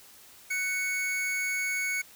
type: tone pair together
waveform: square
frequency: 1499 / 2217 Hz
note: F#6 / C#7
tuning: +22 / 0 cents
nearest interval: perfect fifth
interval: 678 cents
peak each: -38 / -29 dBFS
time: 0.5-2.02 s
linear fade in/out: 10 ms
effects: white hiss -53 dBFS RMS until 2.15 s